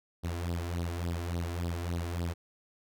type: tone with flanger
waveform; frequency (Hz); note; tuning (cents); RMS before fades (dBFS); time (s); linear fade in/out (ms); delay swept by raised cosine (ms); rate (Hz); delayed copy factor
sawtooth; 85.8; F2; -30; -34; 0.23-2.34; 20; 0.21 to 3.01; 3.5; +0.75
effects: none